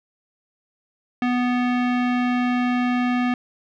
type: tone with low-pass filter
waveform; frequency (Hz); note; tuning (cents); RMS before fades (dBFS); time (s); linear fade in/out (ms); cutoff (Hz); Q
square; 246.9; B3; 0; -21; 1.22-3.34; 2; 2400; 1.6
effects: none